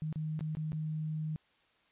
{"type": "tone with dropouts", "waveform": "sine", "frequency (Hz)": 155.56, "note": "D#3", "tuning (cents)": 0, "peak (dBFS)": -33, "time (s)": [0.02, 1.36], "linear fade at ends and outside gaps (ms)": 0, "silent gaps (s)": [[0.127, 0.158], [0.392, 0.408], [0.551, 0.57], [0.72, 0.73]], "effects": ["white hiss -69 dBFS RMS until 1.91 s", "resampled to 8000 Hz"]}